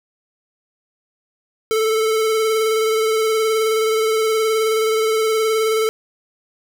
square tone with vibrato, 440 Hz, A4, in tune, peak -16 dBFS, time 1.71-5.89 s, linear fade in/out 0 ms, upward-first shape sine, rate 19 Hz, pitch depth 24 cents each way, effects none

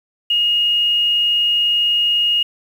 sine tone, 2862 Hz, F7, 42 cents sharp, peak -13 dBFS, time 0.3-2.43 s, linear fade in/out 5 ms, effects 7-bit

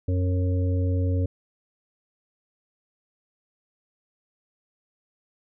harmonic tone, 91 Hz, F#2, 28 cents flat, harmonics 1 / 3 / 5 / 6, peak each -21 / -31 / -35 / -37 dBFS, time 0.08-1.26 s, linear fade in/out 5 ms, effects none

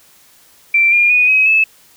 sine tone with pitch steps, 2349 / 2411 / 2474 / 2540 / 2606 Hz, D7 / D7 / D#7 / D#7 / E7, 0 / +45 / -10 / +35 / -20 cents, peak -8 dBFS, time 0.74-1.64 s, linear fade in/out 5 ms, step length 180 ms, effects white hiss -48 dBFS RMS until 1.96 s

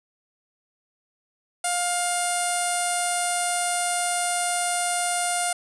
sawtooth tone with low-pass filter, 706 Hz, F5, 19 cents sharp, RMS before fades -25 dBFS, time 1.64-5.53 s, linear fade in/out 5 ms, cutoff 9200 Hz, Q 9.5, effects none

